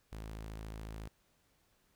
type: tone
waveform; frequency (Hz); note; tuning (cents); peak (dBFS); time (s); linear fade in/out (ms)
sawtooth; 54; A1; -32; -39; 0.12-1.08; 5
effects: pink hiss -73 dBFS RMS until 1.95 s